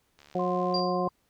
click train, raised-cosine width 0.2 ms, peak -35 dBFS, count 45, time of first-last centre 0.19-0.794 s, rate 72.8 Hz
harmonic tone, 180.9 Hz, F#3, 39 cents flat, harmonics 1 / 2 / 3 / 4, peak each -31 / -31 / -31 / -31 dBFS, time 0.35-1.08 s, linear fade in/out 2 ms
sine tone, 1048 Hz, C6, 2 cents sharp, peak -32 dBFS, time 0.39-1.09 s, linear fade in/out 5 ms
sine tone with exponential decay, 4757 Hz, D8, 21 cents sharp, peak -26 dBFS, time 0.74-1.1 s, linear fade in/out 5 ms, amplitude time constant 77 ms
effects pink hiss -71 dBFS RMS until 1.29 s

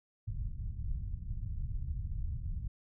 pink low-pass noise, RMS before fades -37 dBFS, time 0.27-2.68 s, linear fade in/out 5 ms, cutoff 120 Hz, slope 24 dB/octave, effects none

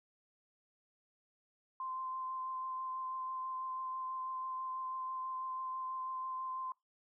sine tone with vibrato, 1040 Hz, C6, 11 cents flat, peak -38 dBFS, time 1.8-6.72 s, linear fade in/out 2 ms, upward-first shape sine, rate 6.1 Hz, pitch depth 12 cents each way, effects noise-tail reverb RT60 0.2 s tail -23 dB re dry

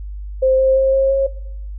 sine tone with pitch steps, 523.3 / 528.2 / 533.1 / 538 / 543 Hz, C5 / C5 / C5 / C5 / C#5, 0 / +16 / +32 / +48 / -36 cents, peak -11 dBFS, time 0.42-1.27 s, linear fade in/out 10 ms, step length 170 ms, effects noise-tail reverb RT60 0.7 s tail -18 dB re dry + added 50 Hz sine -26 dBFS peak until 1.78 s

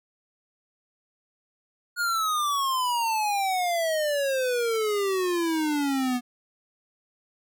square exponential sweep, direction down, 1449 to 242.7 Hz, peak -24 dBFS, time 1.96-6.21 s, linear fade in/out 50 ms, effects none

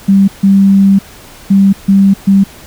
sine tone bursts at uneven times, 196 Hz, G3, in tune, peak -3 dBFS, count 5, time 0.08-0.28 / 0.43-0.99 / 1.5-1.73 / 1.88-2.14 / 2.27-2.44 s, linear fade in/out 10 ms, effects pink hiss -35 dBFS RMS until 2.66 s

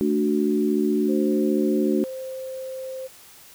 sine chord, D major, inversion second, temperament equal, 220 / 293.7 / 370 Hz, A3 / D4 / F#4, 0 / 0 / 0 cents, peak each -23 dBFS, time 0.01-2.04 s, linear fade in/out 0 ms
sine tone, 523.3 Hz, C5, in tune, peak -30 dBFS, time 1.08-3.08 s, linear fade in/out 20 ms
effects white hiss -48 dBFS RMS until 3.54 s

